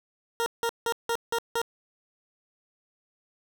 20% pulse tone bursts, 464.9 Hz, A#4, 5 cents flat, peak -20 dBFS, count 6, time 0.4-1.616 s, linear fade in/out 0 ms, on 61 ms, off 170 ms, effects none

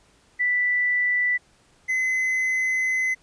sine / triangle tone pair in turn, 1975.5 / 2038 Hz, B6 / C7, 0 / -46 cents, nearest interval minor second, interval 54 cents, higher second, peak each -19 dBFS, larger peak neither, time 0.39-1.38 / 1.88-3.15 s, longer second, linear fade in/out 20 ms, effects pink hiss -59 dBFS RMS until 3.22 s + resampled to 22050 Hz

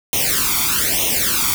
white noise with flanger, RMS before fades -18 dBFS, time 0.13-1.54 s, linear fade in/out 0 ms, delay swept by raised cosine 0.32 to 0.89 ms, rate 1.1 Hz, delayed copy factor +1, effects none

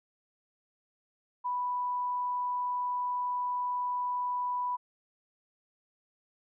sine tone, 987.8 Hz, B5, in tune, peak -29 dBFS, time 1.44-4.77 s, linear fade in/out 20 ms, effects none

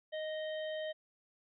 harmonic tone, 622.3 Hz, D#5, in tune, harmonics 1 / 3 / 5 / 6, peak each -37 / -47 / -48 / -55 dBFS, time 0.12-0.93 s, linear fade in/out 20 ms, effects none

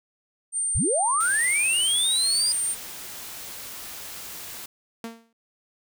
sine tone, 8870 Hz, C#9, in tune, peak -23 dBFS, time 0.52-2.76 s, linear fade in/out 50 ms
sine linear sweep, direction up, 34 to 4920 Hz, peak -22 dBFS, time 0.75-2.52 s, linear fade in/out 0 ms
white noise, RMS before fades -38 dBFS, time 1.2-4.66 s, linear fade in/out 5 ms
sawtooth tone with exponential decay, 228.8 Hz, A#3, 32 cents flat, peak -26 dBFS, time 5.04-5.33 s, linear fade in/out 2 ms, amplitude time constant 61 ms
effects none

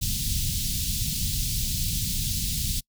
pink band-stop noise, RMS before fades -27 dBFS, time 0.01-2.81 s, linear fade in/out 20 ms, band 180 to 3500 Hz, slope 24 dB/octave, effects noise-tail reverb RT60 0.1 s tail -26 dB re dry

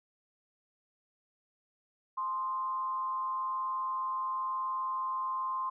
sine tone with frequency modulation, 1046.5 Hz, C6, in tune, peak -31 dBFS, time 2.17-5.7 s, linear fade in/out 10 ms, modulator 185 Hz, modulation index 0.32, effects none

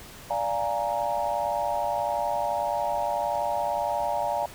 sine chord, Bb dominant seventh, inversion first, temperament equal, 587.3 / 698.5 / 830.6 / 932.3 Hz, D5 / F5 / Ab5 / Bb5, 0 / 0 / 0 / 0 cents, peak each -30 dBFS, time 0.3-4.46 s, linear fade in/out 5 ms, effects pink hiss -45 dBFS RMS until 4.54 s

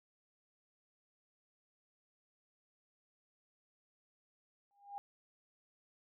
sine tone with exponential growth, 807 Hz, G#5, 50 cents flat, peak -38 dBFS, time 4.71-4.98 s, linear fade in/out 0 ms, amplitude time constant 58 ms, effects none

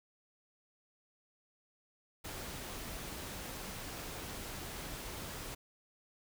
pink noise, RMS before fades -44 dBFS, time 2.24-5.55 s, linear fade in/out 10 ms, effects none

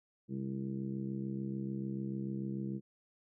harmonic tone, 66.8 Hz, C2, 36 cents sharp, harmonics 2 / 3 / 4 / 5 / 6 / 7, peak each -41 / -38 / -52 / -43 / -54 / -55 dBFS, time 0.28-2.81 s, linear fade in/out 50 ms, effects none

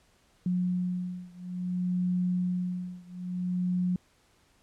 sine beating tone pair, 180 / 180.58 Hz, F#3 / F#3, -47 / -42 cents, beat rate 0.58 Hz, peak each -30 / -31 dBFS, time 0.46-3.96 s, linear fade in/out 2 ms, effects pink hiss -65 dBFS RMS until 4.62 s + low-pass 10000 Hz 12 dB/octave

